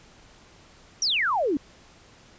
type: exponential sweep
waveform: sine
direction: down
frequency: 6010 to 261.6 Hz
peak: -21 dBFS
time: 1.02-1.57 s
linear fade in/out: 2 ms
effects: pink hiss -53 dBFS RMS until 2.38 s + resampled to 16000 Hz